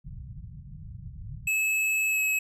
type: low-pass noise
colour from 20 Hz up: white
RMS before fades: -41 dBFS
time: 0.04-1.48 s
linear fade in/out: 10 ms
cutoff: 160 Hz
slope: 48 dB/octave
type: tone with pitch glide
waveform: square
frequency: 2594 to 2570 Hz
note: E7 to E7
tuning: -28 to -45 cents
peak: -24 dBFS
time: 1.47-2.39 s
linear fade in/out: 5 ms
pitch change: -17 cents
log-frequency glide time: 2.1-2.2 s
effects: none